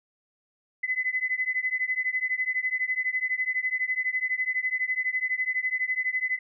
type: beating tone pair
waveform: sine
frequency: 2015 / 2027 Hz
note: B6 / B6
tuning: +34 / +45 cents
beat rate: 12 Hz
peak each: -28 / -28 dBFS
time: 0.83-6.39 s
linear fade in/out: 10 ms
effects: none